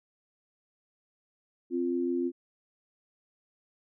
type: tone pair together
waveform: sine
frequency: 261.6 / 348 Hz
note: C4 / F4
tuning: 0 / -6 cents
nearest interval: perfect fourth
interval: 494 cents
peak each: -30 / -29 dBFS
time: 1.7-2.32 s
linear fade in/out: 50 ms
effects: none